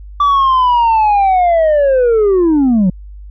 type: linear sweep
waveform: sine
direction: down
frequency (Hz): 1165 to 174.61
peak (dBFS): -5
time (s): 0.2-2.9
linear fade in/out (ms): 5
effects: tanh soft clip ceiling -7 dBFS + added 50 Hz sine -29 dBFS peak until 3.3 s